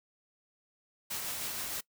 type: noise with tremolo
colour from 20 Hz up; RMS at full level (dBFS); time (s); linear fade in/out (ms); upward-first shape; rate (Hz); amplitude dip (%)
white; -36; 1.1-1.81; 10; triangle; 6.4; 30
effects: noise-tail reverb RT60 0.1 s tail -22 dB re dry